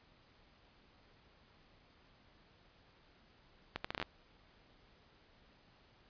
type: accelerating click train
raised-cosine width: 0.3 ms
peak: -21 dBFS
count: 8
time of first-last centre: 3.76-4.026 s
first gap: 85 ms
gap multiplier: 0.71
effects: pink hiss -66 dBFS RMS until 6.09 s + resampled to 11025 Hz